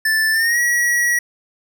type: tone with pitch glide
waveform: square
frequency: 1760 to 1919.3 Hz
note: A6 to B6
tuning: 0 to -50 cents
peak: -15 dBFS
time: 0.05-1.19 s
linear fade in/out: 5 ms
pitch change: +150 cents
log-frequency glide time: 0.32-0.59 s
effects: none